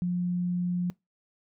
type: tone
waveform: sine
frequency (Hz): 177.6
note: F3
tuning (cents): +29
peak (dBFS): -25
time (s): 0.02-0.9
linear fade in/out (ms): 0
effects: noise-tail reverb RT60 0.2 s tail -24 dB re dry